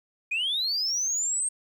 sine linear sweep, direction up, 2400 to 8500 Hz, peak -23 dBFS, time 0.31-1.49 s, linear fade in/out 10 ms, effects tanh soft clip ceiling -22 dBFS + 10-bit

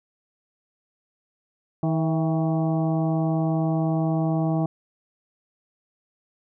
harmonic tone with a mistuned harmonic, 159.7 Hz, D#3, 45 cents sharp, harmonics 1 / 2 / 3 / 4 / 5 / 6 / 7, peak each -22 / -26 / -39 / -30 / -33 / -44 / -41 dBFS, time 1.83-4.66 s, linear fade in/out 2 ms, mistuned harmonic 4, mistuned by +42 cents, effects none

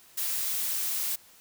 blue noise, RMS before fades -30 dBFS, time 0.17-1.16 s, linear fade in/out 10 ms, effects white hiss -56 dBFS RMS until 1.4 s

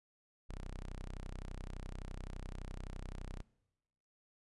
sawtooth tone, 31.75 Hz, B0, 49 cents sharp, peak -39 dBFS, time 0.49-3.42 s, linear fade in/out 0 ms, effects noise-tail reverb RT60 1.0 s tail -22 dB re dry + resampled to 24000 Hz

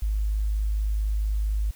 sine tone, 52.2 Hz, G#1, 10 cents sharp, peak -22 dBFS, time 0.02-1.71 s, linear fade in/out 5 ms, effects white hiss -53 dBFS RMS until 1.75 s

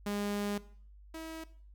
sawtooth tone pair in turn, 204.4 / 322.4 Hz, G#3 / E4, -27 / -38 cents, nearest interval minor sixth, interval 789 cents, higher second, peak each -29 / -37 dBFS, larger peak first, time 0.06-0.58 / 1.14-1.44 s, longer first, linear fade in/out 5 ms, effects noise-tail reverb RT60 0.5 s tail -17 dB re dry + added 50 Hz sine -52 dBFS peak until 1.74 s

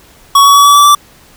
square tone with pitch steps, 1119 / 1128.1 / 1137.2 / 1146.5 / 1155.8 / 1165.2 Hz, C#6 / C#6 / C#6 / D6 / D6 / D6, +16 / +30 / +44 / -42 / -28 / -14 cents, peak -3 dBFS, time 0.35-0.95 s, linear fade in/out 5 ms, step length 100 ms, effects pink hiss -42 dBFS RMS until 1.36 s

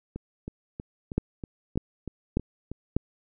two click trains, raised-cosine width 3 ms, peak -10 / -22 dBFS, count 4 / 9, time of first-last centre 1.18-2.966 / 0.16-2.716 s, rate 1.68 / 3.13 Hz, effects none

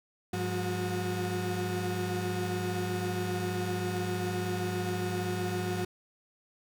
35% pulse tone cluster, 102.3 / 178.2 / 364 Hz, G#2 / F3 / F#4, -26 / +35 / -28 cents, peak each -33 / -34 / -32 dBFS, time 0.33-5.85 s, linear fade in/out 5 ms, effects none

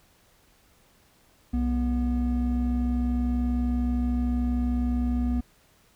triangle tone pair together, 63.29 / 243 Hz, B1 / B3, +43 / -28 cents, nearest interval octave + major seventh, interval 2329 cents, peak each -23 dBFS, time 1.53-5.41 s, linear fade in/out 10 ms, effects tanh soft clip ceiling -14 dBFS + pink hiss -61 dBFS RMS until 5.95 s

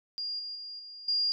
sine tone with level steps, 4818 Hz, D8, 43 cents sharp, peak -32 / -36 / -39 / -43 / -25 dBFS, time 0.18-1.32 s, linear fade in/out 0 ms, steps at 0.39 / 0.55 / 0.79 / 1.08 s, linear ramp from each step 5 ms, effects none

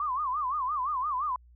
sine tone with vibrato, 1108.7 Hz, C#6, in tune, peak -27 dBFS, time 0-1.36 s, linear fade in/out 2 ms, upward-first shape sine, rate 5.8 Hz, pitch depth 190 cents each way, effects added 60 Hz sine -53 dBFS peak until 1.55 s

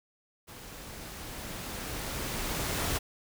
pink noise with level ramp, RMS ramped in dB -47 to -30 dBFS, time 0.47-2.99 s, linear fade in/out 20 ms, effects none

